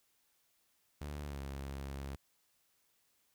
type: tone with pitch glide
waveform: sawtooth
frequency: 73.2 to 68.69 Hz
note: D2 to C#2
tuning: -5 to -15 cents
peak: -37 dBFS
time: 1.01-2.16 s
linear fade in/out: 5 ms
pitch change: -110 cents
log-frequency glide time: 1.24-1.4 s
effects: white hiss -75 dBFS RMS until 3.34 s